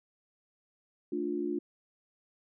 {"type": "chord", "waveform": "sine", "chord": "D minor", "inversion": "second", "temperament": "just", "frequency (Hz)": [220.2, 293.7, 352.4], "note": ["A3", "D4", "F4"], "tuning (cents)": [2, 0, 16], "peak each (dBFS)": [-39, -34, -33], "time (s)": [1.12, 1.59], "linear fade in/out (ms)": 5, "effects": []}